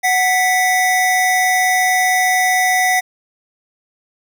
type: tone pair together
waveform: square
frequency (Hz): 740 / 1975.5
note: F#5 / B6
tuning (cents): 0 / 0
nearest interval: octave + perfect fourth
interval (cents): 1700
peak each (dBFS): -16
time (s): 0.03-3.01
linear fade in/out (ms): 20
effects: none